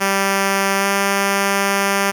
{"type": "tone with pitch glide", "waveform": "5% pulse", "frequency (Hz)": [196, 197.93], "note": ["G3", "G3"], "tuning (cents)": [0, 17], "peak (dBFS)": -4, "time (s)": [0, 2.12], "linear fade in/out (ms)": 20, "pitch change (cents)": 17, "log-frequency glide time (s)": [0.78, 0.86], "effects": []}